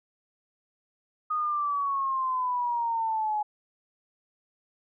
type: exponential sweep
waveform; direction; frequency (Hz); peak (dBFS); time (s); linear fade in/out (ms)
sine; down; 1244.5 to 837; -25; 1.3-3.43; 10
effects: none